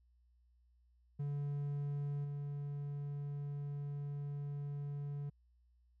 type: tone with level steps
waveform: triangle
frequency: 143.5 Hz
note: D3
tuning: 40 cents flat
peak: -34 / -37 dBFS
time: 1.19-5.3 s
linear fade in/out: 10 ms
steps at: 2.24 s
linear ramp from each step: 10 ms
effects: added 60 Hz sine -67 dBFS peak until 6 s